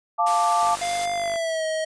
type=chord; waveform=sine; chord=D minor; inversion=first; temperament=equal; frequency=698.5 / 880 / 1174.7 Hz; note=F5 / A5 / D6; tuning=0 / 0 / 0 cents; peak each=-22 dBFS; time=0.18-0.76 s; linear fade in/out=20 ms
type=high-pass noise; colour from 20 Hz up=white; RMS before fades=-32 dBFS; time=0.26-1.06 s; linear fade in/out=10 ms; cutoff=320 Hz; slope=48 dB/octave
type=click train; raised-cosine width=0.5 ms; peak=-22 dBFS; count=37; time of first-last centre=0.63-1.359 s; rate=49.4 Hz
type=tone with pitch glide; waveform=square; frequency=698.5 to 633.2 Hz; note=F5 to D#5; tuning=0 to +30 cents; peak=-24 dBFS; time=0.81-1.85 s; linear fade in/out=10 ms; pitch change=-170 cents; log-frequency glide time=1.12-1.65 s
effects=resampled to 22050 Hz